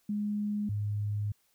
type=tone pair in turn; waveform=sine; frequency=207.7 / 103.85 Hz; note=G#3 / G#2; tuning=0 / 0 cents; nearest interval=octave; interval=1200 cents; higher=first; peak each=-29 / -29 dBFS; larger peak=neither; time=0.09-0.69 / 0.69-1.32 s; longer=second; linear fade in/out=5 ms; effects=white hiss -71 dBFS RMS until 1.54 s